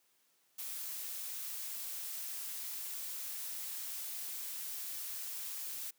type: noise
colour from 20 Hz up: blue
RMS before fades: -42 dBFS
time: 0.58-5.91 s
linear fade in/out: 10 ms
effects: white hiss -73 dBFS RMS until 5.98 s + high-pass 150 Hz 12 dB/octave